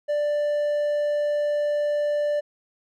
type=tone; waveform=triangle; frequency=589 Hz; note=D5; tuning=5 cents sharp; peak=-19 dBFS; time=0.08-2.41 s; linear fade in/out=20 ms; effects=none